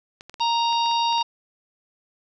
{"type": "clicks", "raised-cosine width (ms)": 0.2, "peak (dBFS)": -23, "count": 10, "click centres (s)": [0.209, 0.296, 0.342, 0.398, 0.728, 0.86, 0.914, 1.127, 1.181, 1.212]}
{"type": "harmonic tone", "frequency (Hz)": 932.3, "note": "A#5", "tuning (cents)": 0, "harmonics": [1, 3, 4, 5, 6], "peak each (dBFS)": [-20, -30, -28, -32, -38], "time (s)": [0.4, 1.23], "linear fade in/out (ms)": 10}
{"effects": []}